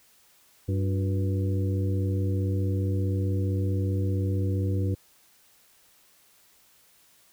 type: harmonic tone with a mistuned harmonic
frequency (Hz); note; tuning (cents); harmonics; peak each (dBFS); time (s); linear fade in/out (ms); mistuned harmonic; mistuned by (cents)
97.2; G2; -14; 1 / 2 / 3 / 4 / 5; -24 / -35 / -34 / -37 / -38; 0.68-4.95; 10; 4; -100
effects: white hiss -60 dBFS RMS until 7.32 s